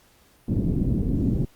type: low-pass noise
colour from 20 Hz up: white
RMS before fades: -23 dBFS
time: 0.48-1.45 s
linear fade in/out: 5 ms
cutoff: 270 Hz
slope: 24 dB/octave
effects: pink hiss -58 dBFS RMS until 1.55 s + Opus 48 kbps